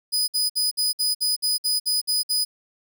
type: tone bursts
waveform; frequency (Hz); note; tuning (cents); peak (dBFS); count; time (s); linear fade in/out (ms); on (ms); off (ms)
sawtooth; 4978; D#8; 0; -17; 11; 0.12-2.45; 20; 160; 57
effects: none